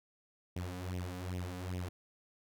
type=tone with flanger; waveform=sawtooth; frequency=90.5 Hz; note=F#2; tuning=38 cents flat; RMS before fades=-40 dBFS; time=0.56-1.89 s; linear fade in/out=5 ms; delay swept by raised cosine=0.33 to 4.13 ms; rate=2.5 Hz; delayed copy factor=+0.8; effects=none